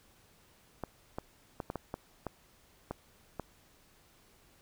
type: clicks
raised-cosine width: 1 ms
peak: -22 dBFS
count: 9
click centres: 0.837 / 1.185 / 1.602 / 1.701 / 1.757 / 1.941 / 2.267 / 2.91 / 3.397 s
effects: pink hiss -64 dBFS RMS until 4.61 s